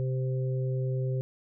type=harmonic tone; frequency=130 Hz; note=C3; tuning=11 cents flat; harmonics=1 / 3 / 4; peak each=-27 / -37 / -39 dBFS; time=0-1.21 s; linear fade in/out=0 ms; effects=none